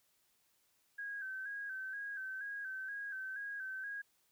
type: tone with vibrato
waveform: sine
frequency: 1590 Hz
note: G6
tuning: 24 cents sharp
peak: -40 dBFS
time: 0.98-4.02 s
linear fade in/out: 10 ms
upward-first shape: square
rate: 2.1 Hz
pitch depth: 55 cents each way
effects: white hiss -75 dBFS RMS until 4.31 s